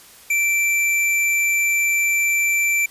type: tone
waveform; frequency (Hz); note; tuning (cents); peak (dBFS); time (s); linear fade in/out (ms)
square; 2341; D7; -6; -17; 0.3-2.86; 5
effects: white hiss -46 dBFS RMS until 2.9 s + resampled to 32000 Hz